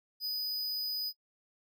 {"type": "tone", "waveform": "square", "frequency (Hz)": 4978, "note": "D#8", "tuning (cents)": 0, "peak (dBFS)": -33, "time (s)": [0.2, 1.13], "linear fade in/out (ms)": 50, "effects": ["noise-tail reverb RT60 0.1 s tail -24 dB re dry"]}